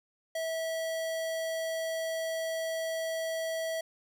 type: tone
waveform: square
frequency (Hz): 650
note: E5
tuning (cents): -24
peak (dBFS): -32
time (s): 0.35-3.81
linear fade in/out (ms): 5
effects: none